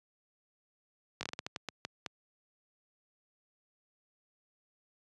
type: slowing click train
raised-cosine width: 0.2 ms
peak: -19 dBFS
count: 11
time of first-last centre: 1.21-2.062 s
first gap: 20 ms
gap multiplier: 1.3
effects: high-pass 100 Hz 12 dB/octave + resampled to 24000 Hz